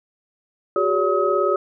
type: tone cluster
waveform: sine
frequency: 369.4 / 407.5 / 569 / 1272 Hz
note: F#4 / G#4 / C#5 / D#6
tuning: -3 / -33 / +45 / +38 cents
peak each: -22 dBFS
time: 0.76-1.56 s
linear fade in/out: 2 ms
effects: none